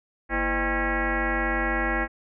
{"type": "tone with frequency modulation", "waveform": "sine", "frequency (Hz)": 798, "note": "G5", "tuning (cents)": 31, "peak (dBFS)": -22, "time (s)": [0.29, 2.08], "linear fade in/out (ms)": 50, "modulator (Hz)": 282, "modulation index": 4.5, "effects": []}